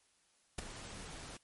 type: noise with ADSR envelope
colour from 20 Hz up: pink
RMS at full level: -35 dBFS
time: 0.58-1.37 s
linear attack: 8 ms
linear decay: 9 ms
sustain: -13 dB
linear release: 4 ms
effects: white hiss -72 dBFS RMS until 1.43 s + MP3 48 kbps